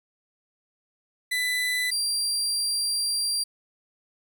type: tone pair in turn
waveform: 30% pulse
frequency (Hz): 1995 / 4737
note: B6 / D8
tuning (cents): +17 / +14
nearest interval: octave + minor third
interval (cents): 1497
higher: second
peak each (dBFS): -21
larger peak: neither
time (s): 1.31-1.91 / 1.91-3.44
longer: second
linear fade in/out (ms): 10
effects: none